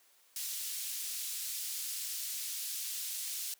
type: band-pass noise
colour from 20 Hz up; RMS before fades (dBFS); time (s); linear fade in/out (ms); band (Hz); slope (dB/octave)
white; -39; 0.36-3.54; 2; 3600 to 15000; 12
effects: white hiss -66 dBFS RMS until 3.59 s + high-pass 400 Hz 12 dB/octave